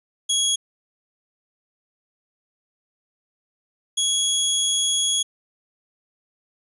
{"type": "tone pair in turn", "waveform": "20% pulse", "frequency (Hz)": [3322, 3334], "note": ["G#7", "G#7"], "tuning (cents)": [0, 6], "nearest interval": "unison", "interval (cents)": 6, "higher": "second", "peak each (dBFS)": -13, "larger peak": "neither", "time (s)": [[0.29, 0.56], [3.97, 5.23]], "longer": "second", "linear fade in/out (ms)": 10, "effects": ["resampled to 24000 Hz"]}